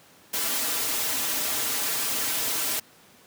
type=noise with comb filter; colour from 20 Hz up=white; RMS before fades=-27 dBFS; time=0.33-2.8 s; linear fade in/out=10 ms; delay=5.5 ms; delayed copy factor=-0.9; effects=pink hiss -54 dBFS RMS until 3.26 s + high-pass 150 Hz 12 dB/octave